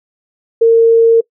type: tone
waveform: sine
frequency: 457.5 Hz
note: A#4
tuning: 32 cents flat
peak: -4 dBFS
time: 0.61-1.21 s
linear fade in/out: 10 ms
effects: noise-tail reverb RT60 0.1 s tail -23 dB re dry